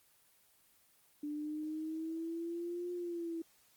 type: exponential two-way sweep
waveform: sine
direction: up then down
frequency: 294.1 to 355 to 327.8 Hz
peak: -37 dBFS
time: 1.23-3.42 s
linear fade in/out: 5 ms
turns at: 2.92 s
effects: white hiss -68 dBFS RMS until 3.76 s + Opus 24 kbps